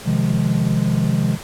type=chord; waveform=triangle; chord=F minor seventh; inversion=second; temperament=equal with one note detuned; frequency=130.13 / 155.56 / 174.61 / 207.7 Hz; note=C3 / Eb3 / F3 / Ab3; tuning=-9 / 0 / 0 / 0 cents; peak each=-19 dBFS; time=0.04-1.38 s; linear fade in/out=50 ms; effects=pink hiss -35 dBFS RMS until 1.43 s + low-pass 12000 Hz 12 dB/octave